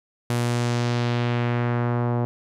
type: tone with low-pass filter sweep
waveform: sawtooth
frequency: 120.2 Hz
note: B2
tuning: 46 cents flat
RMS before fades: -23 dBFS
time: 0.3-2.25 s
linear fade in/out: 0 ms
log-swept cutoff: 12000 to 840 Hz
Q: 1.2
effects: none